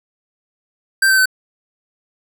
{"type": "tone with pitch steps", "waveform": "square", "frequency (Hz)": [1568, 1544.6, 1521.6], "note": ["G6", "G6", "F#6"], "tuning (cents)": [0, -26, 48], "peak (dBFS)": -11, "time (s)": [1.02, 1.257], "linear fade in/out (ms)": 5, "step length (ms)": 79, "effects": []}